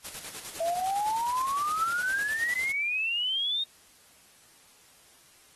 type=noise with tremolo; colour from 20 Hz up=white; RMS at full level=-39 dBFS; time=0.04-2.72 s; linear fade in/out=10 ms; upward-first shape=square; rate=9.8 Hz; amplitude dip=50%
type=exponential sweep; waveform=sine; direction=up; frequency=653 to 3729 Hz; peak=-26 dBFS; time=0.6-3.64 s; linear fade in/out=5 ms
effects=white hiss -58 dBFS RMS until 5.55 s + AAC 32 kbps